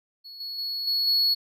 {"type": "tone with level steps", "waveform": "triangle", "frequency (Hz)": 4370, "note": "C#8", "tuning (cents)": -26, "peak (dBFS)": [-39, -31, -27, -21, -18], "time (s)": [0.24, 1.35], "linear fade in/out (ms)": 20, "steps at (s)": [0.4, 0.58, 0.87, 1.07], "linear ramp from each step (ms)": 5, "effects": []}